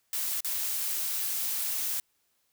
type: noise with dropouts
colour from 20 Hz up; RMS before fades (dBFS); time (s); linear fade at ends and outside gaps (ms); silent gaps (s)
blue; -31; 0.13-2; 1; 0.406-0.446
effects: white hiss -73 dBFS RMS until 2.52 s